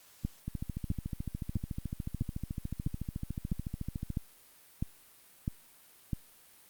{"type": "two click trains", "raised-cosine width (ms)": 5, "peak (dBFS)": [-23, -19], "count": [51, 10], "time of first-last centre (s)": [[0.48, 4.103], [0.25, 6.132]], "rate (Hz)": [13.8, 1.53], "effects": ["white hiss -59 dBFS RMS until 6.69 s", "Opus 48 kbps"]}